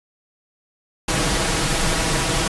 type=noise with comb filter; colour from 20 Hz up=pink; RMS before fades=-20 dBFS; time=1.08-2.48 s; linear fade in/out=5 ms; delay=6.2 ms; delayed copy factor=+0.6; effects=resampled to 24000 Hz